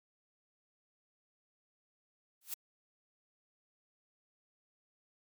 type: noise with exponential growth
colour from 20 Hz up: blue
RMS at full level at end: -34 dBFS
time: 2.41-2.54 s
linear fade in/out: 5 ms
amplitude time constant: 27 ms
effects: MP3 96 kbps